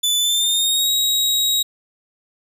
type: tone with pitch glide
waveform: sawtooth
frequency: 3493 to 3809 Hz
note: A7 to A#7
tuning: -13 to +37 cents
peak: -13 dBFS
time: 0.03-1.63 s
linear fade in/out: 10 ms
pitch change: +150 cents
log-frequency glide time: 0.19-0.9 s
effects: none